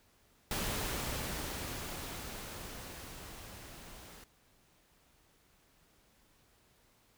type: noise with level ramp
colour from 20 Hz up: pink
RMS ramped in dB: -35 to -53 dBFS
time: 0.51-4.24 s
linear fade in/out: 2 ms
effects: pink hiss -68 dBFS RMS until 7.17 s